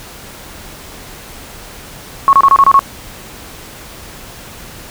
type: tone bursts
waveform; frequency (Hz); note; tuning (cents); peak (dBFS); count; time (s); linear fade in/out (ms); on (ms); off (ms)
sine; 1100; C#6; -14; -3; 7; 2.28-2.792; 0; 50; 27
effects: pink hiss -33 dBFS RMS until 4.9 s